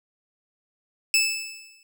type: tone with exponential decay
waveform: 20% pulse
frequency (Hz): 2626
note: E7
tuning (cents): -7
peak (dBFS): -11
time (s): 1.14-1.83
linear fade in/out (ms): 1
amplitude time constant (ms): 150
effects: none